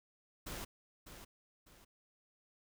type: noise with echo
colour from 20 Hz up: pink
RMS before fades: -44 dBFS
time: 0.46-0.65 s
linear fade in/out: 10 ms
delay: 600 ms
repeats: 2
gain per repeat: -9 dB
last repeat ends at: 1.85 s
effects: none